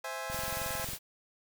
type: chord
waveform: 20% pulse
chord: C augmented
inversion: none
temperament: equal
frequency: 523.3 / 659.3 / 830.6 Hz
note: C5 / E5 / G#5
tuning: 0 / 0 / 0 cents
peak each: -36 dBFS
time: 0.04-0.85 s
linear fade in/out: 5 ms
type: noise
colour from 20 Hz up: white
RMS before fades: -39 dBFS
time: 0.29-0.99 s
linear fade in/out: 50 ms
type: click train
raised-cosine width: 5 ms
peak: -31 dBFS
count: 15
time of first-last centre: 0.3-0.933 s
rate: 22.1 Hz
effects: none